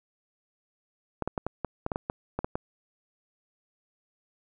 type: clicks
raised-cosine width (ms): 1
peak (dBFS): -15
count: 12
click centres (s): 1.223 / 1.276 / 1.378 / 1.466 / 1.647 / 1.864 / 1.918 / 1.959 / 2.099 / 2.39 / 2.445 / 2.555
effects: none